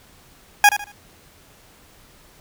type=tone with echo; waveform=20% pulse; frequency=823 Hz; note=G#5; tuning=16 cents flat; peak=-3 dBFS; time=0.64-0.69 s; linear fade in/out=2 ms; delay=76 ms; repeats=3; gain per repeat=-11 dB; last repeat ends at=0.918 s; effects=pink hiss -51 dBFS RMS until 2.4 s